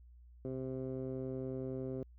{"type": "tone with low-pass filter", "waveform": "15% pulse", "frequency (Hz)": 130.81, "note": "C3", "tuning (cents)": 0, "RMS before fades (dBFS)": -40, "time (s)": [0.45, 2.03], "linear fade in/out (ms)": 0, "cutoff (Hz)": 470, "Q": 1.6, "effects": ["added 60 Hz sine -55 dBFS peak until 2.18 s"]}